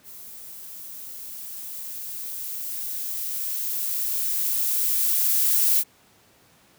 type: noise with level ramp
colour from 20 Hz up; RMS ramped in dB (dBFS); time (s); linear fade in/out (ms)
violet; -42 to -19; 0.03-5.84; 50
effects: pink hiss -57 dBFS RMS until 6.78 s + high-pass 100 Hz 12 dB/octave